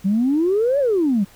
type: exponential two-way sweep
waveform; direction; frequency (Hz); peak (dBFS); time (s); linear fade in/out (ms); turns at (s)
sine; up then down; 185 to 585 to 185; -14; 0.04-1.25; 20; 0.79
effects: tanh soft clip ceiling -10 dBFS + pink hiss -49 dBFS RMS until 1.35 s